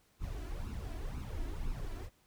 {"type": "noise with flanger", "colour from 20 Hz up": "brown", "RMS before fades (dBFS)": -39, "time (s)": [0.19, 2.1], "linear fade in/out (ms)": 50, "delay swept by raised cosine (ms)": [0.75, 3.05], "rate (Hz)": 2, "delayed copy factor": 0.7, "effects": ["pink hiss -70 dBFS RMS until 2.26 s"]}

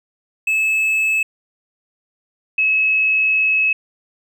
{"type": "tone pair in turn", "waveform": ["triangle", "sine"], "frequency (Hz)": [2600, 2579], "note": ["E7", "E7"], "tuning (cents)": [-24, -39], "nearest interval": "unison", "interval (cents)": 15, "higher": "first", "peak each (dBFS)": -13, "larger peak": "neither", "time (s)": [[0.47, 1.23], [2.58, 3.73]], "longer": "second", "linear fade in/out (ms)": 5, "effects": []}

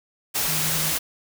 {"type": "tone in noise", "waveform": "sine", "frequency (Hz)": 156.8, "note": "D#3", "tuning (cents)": 14, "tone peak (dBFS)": -31, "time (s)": [0.47, 0.92], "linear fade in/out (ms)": 20, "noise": "white", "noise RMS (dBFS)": -24, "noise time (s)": [0.34, 0.99], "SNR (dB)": -10, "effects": []}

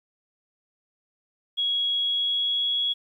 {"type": "tone with pitch glide", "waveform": "sine", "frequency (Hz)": [3322, 3343], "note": ["G#7", "G#7"], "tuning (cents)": [0, 11], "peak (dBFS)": -22, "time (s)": [1.57, 2.94], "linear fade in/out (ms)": 20, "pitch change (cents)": 11, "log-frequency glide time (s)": [1.93, 2.72], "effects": ["10-bit"]}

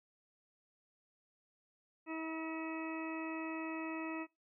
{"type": "harmonic tone", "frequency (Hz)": 321.4, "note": "E4", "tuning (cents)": -44, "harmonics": [1, 2, 3, 4, 6, 7, 8], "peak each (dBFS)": [-40, -49, -48, -50, -51, -58, -49], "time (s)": [2.06, 4.27], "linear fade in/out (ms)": 50, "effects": ["noise-tail reverb RT60 0.2 s tail -21 dB re dry"]}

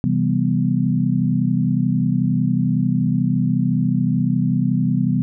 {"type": "chord", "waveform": "sine", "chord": "C major seventh", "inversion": "none", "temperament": "equal", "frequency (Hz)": [130.81, 164.81, 196, 246.9], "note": ["C3", "E3", "G3", "B3"], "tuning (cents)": [0, 0, 0, 0], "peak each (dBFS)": -21, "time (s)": [0.04, 5.22], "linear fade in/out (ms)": 0, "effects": []}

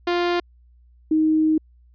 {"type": "tone pair in turn", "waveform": ["sawtooth", "sine"], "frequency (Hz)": [350, 313.2], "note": ["F4", "D#4"], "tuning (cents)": [4, 11], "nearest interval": "major second", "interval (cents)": 193, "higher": "first", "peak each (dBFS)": -15, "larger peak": "neither", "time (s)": [[0.07, 0.4], [1.11, 1.58]], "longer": "second", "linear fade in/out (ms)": 5, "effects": ["added 60 Hz sine -50 dBFS peak until 1.94 s", "resampled to 11025 Hz"]}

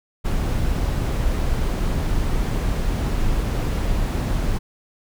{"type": "noise", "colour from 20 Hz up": "brown", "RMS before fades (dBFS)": -21, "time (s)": [0.24, 4.59], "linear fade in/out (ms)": 20, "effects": []}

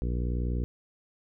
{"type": "harmonic tone", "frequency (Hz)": 60.2, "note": "B1", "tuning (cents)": -44, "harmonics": [1, 2, 3, 4, 5, 6, 7, 8], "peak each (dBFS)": [-28, -34, -38, -40, -42, -44, -45, -46], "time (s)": [0.02, 0.64], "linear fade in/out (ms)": 0, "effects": []}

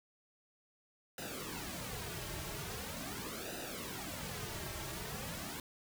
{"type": "noise with flanger", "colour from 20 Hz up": "pink", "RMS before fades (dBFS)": -43, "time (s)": [1.18, 5.6], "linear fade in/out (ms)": 2, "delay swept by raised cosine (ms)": [0.9, 4.1], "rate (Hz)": 0.42, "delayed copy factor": -0.75, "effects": []}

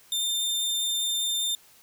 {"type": "tone", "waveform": "sawtooth", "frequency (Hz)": 3605, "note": "A7", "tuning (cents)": 41, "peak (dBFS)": -22, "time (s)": [0.12, 1.55], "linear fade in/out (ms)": 2, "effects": ["white hiss -56 dBFS RMS until 1.82 s"]}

